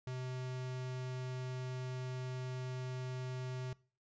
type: tone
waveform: square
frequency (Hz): 127.9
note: C3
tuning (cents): -39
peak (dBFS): -40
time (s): 0.07-3.73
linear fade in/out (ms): 2
effects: noise-tail reverb RT60 0.4 s tail -22 dB re dry + resampled to 16000 Hz